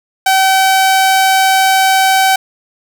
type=tone; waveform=sawtooth; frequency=766 Hz; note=G5; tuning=40 cents flat; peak=-4 dBFS; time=0.26-2.36 s; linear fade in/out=5 ms; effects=none